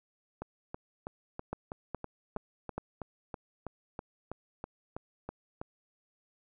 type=two click trains; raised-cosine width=1 ms; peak=-24 / -21 dBFS; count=17 / 4; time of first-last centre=0.42-5.615 / 1.53-2.78 s; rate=3.08 / 2.4 Hz; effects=none